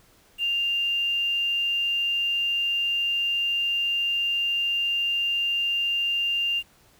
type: tone with quantisation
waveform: sine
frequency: 2794 Hz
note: F7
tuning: in tune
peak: -22 dBFS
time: 0.38-6.63 s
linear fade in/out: 50 ms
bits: 8
effects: pink hiss -58 dBFS RMS until 6.99 s